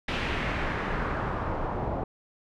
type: noise with low-pass filter sweep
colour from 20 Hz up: pink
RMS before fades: -30 dBFS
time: 0.08-2.04 s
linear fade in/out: 5 ms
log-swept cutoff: 2900 to 740 Hz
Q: 1.6
effects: none